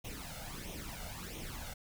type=noise with flanger; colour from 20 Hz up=pink; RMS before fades=-44 dBFS; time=0.04-1.74 s; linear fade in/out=10 ms; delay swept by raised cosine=0.32 to 1.42 ms; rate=1.5 Hz; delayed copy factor=+0.7; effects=none